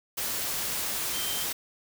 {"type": "tone in noise", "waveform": "sine", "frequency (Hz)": 3136, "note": "G7", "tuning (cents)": 0, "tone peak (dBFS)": -36, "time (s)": [1.13, 1.44], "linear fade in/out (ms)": 10, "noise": "white", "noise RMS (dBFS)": -31, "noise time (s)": [0.17, 1.53], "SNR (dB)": -8, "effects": []}